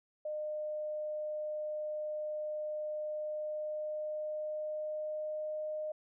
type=tone with pitch glide; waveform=sine; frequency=608 to 614 Hz; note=D#5 to D#5; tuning=-40 to -23 cents; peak=-35 dBFS; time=0.25-5.92 s; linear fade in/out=5 ms; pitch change=+17 cents; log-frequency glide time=3-5.67 s; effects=none